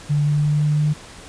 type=tone with pitch steps; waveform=sine; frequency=146.83 / 147.77 / 148.71 / 149.66 / 150.61 Hz; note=D3 / D3 / D3 / D3 / D3; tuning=0 / +11 / +22 / +33 / +44 cents; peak=-15 dBFS; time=0.09-0.94 s; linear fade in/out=20 ms; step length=170 ms; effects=pink hiss -40 dBFS RMS until 1.28 s + resampled to 22050 Hz